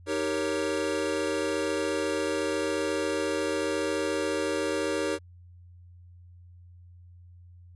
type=chord; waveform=square; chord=Eb dominant seventh; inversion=none; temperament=equal; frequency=311.1 / 392 / 466.2 / 554.4 Hz; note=Eb4 / G4 / Bb4 / Db5; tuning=0 / 0 / 0 / 0 cents; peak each=-33 dBFS; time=0.06-5.19 s; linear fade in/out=50 ms; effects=added 88 Hz sine -48 dBFS peak until 7.75 s + resampled to 24000 Hz